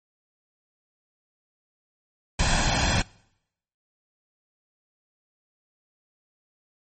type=noise with comb filter; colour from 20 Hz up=pink; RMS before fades=-22 dBFS; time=2.39-3.02 s; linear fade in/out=5 ms; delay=1.2 ms; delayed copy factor=+0.65; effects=noise-tail reverb RT60 0.8 s tail -25 dB re dry + MP3 32 kbps